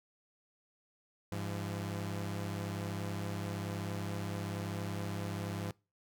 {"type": "tone pair together", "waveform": "sawtooth", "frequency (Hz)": [101.08, 170], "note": ["G#2", "F3"], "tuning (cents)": [-46, -46], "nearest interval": "major sixth", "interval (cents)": 900, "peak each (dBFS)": [-34, -37], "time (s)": [1.32, 5.71], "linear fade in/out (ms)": 0, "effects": ["noise-tail reverb RT60 0.3 s tail -24 dB re dry"]}